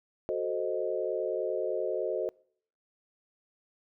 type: chord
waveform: sine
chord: F# diminished seventh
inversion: none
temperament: equal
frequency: 370 / 440 / 523.3 / 622.3 Hz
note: F#4 / A4 / C5 / Eb5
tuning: 0 / 0 / 0 / 0 cents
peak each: -34 dBFS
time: 0.29-2.29 s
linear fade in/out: 0 ms
effects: noise-tail reverb RT60 0.6 s tail -26 dB re dry